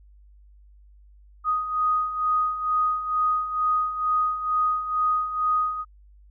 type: beating tone pair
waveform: sine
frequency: 1244.5 / 1246.7 Hz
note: D#6 / D#6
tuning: 0 / +3 cents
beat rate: 2.2 Hz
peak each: -28 / -22 dBFS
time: 1.44-5.85 s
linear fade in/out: 50 ms
effects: added 50 Hz sine -49 dBFS peak until 6.3 s